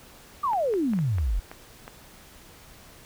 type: exponential sweep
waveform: sine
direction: down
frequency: 1220 to 40.34 Hz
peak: -22 dBFS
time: 0.43-1.4 s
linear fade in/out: 10 ms
type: clicks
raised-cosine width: 0.5 ms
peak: -24 dBFS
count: 7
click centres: 0.533 / 0.738 / 0.935 / 0.989 / 1.184 / 1.515 / 1.879 s
effects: pink hiss -50 dBFS RMS until 3.05 s